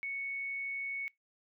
sine tone, 2217 Hz, C#7, in tune, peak -35 dBFS, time 0.03-1.08 s, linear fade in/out 0 ms, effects noise-tail reverb RT60 0.2 s tail -25 dB re dry

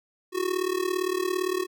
square tone with amplitude modulation, 367.8 Hz, F#4, 10 cents flat, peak -22 dBFS, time 0.32-1.67 s, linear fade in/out 50 ms, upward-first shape sine, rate 37.6 Hz, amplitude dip 85%, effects none

